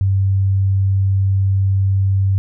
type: tone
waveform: sine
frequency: 97 Hz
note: G2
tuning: 18 cents flat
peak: -12 dBFS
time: 0.01-2.38 s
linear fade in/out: 0 ms
effects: none